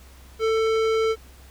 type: tone with tanh clipping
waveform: sine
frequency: 444.6 Hz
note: A4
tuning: 18 cents sharp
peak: -21 dBFS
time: 0.39-1.16 s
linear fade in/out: 50 ms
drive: 18 dB
effects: added 65 Hz sine -46 dBFS peak until 1.5 s + pink hiss -52 dBFS RMS until 1.5 s